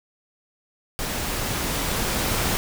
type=noise with level ramp; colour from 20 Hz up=pink; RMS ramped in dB=-28 to -23 dBFS; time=0.99-2.57 s; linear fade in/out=0 ms; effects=none